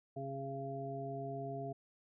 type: harmonic tone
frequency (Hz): 136.5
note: C#3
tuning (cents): -26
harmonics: 1 / 2 / 3 / 5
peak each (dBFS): -44 / -48 / -45 / -43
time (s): 0.16-1.73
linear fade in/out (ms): 10
effects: none